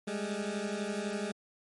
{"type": "beating tone pair", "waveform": "20% pulse", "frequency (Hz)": [200, 212], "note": ["G3", "G#3"], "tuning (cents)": [35, 36], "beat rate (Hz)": 12, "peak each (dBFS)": -31, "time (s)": [0.07, 1.32], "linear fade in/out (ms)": 10, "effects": ["MP3 48 kbps"]}